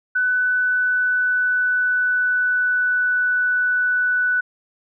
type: tone with pitch glide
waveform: sine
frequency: 1497 to 1487.5 Hz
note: F#6 to F#6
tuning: +20 to +9 cents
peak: -16 dBFS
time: 0.15-4.41 s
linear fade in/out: 10 ms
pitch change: -11 cents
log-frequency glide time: 0.35-3.18 s
effects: none